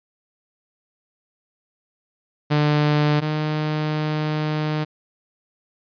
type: tone pair in turn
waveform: sawtooth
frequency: 149.1 / 153.11 Hz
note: D3 / D#3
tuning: +27 / -28 cents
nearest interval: unison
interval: 45 cents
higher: second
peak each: -12 / -17 dBFS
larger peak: first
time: 2.5-3.21 / 3.21-4.85 s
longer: second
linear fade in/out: 20 ms
effects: resampled to 11025 Hz